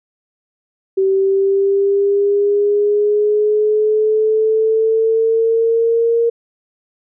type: linear sweep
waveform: sine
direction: up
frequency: 383.8 to 466.2 Hz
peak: -11 dBFS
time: 0.97-6.3 s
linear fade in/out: 10 ms
effects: none